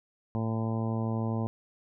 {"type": "harmonic tone", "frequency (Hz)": 112.4, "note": "A2", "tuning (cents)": 37, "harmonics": [1, 2, 3, 4, 5, 6, 7, 8, 9], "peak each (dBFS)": [-30, -32, -40, -41, -42, -44, -44, -45, -45], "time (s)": [0.35, 1.47], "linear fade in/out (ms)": 0, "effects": []}